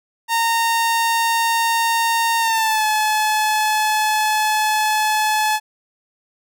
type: tone with pitch glide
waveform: sawtooth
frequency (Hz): 920 to 858.4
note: A#5 to A5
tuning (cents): -23 to -43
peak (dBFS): -12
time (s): 0.28-5.6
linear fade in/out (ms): 50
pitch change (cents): -120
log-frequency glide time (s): 2.39-2.85
effects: none